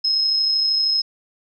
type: tone with amplitude modulation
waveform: sine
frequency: 5150 Hz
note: E8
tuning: 41 cents flat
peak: -15 dBFS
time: 0.04-1.02 s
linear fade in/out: 10 ms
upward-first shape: sine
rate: 32.9 Hz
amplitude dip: 25%
effects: none